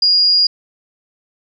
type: tone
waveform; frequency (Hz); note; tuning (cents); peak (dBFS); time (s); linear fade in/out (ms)
sine; 4857; D#8; -43; -9; 0.02-0.47; 5
effects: none